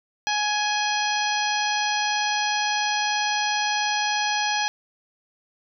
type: harmonic tone with a mistuned harmonic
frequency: 837 Hz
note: G#5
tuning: 13 cents sharp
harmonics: 1 / 2 / 3 / 4 / 5 / 6 / 7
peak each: -25 / -28 / -30 / -31 / -32 / -33 / -33 dBFS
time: 0.27-4.68 s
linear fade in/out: 0 ms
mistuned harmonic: 4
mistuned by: -46 cents
effects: none